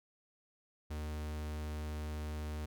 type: tone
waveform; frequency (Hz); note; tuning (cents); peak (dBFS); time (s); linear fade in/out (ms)
45% pulse; 76; D#2; -40; -38; 0.9-2.66; 10
effects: none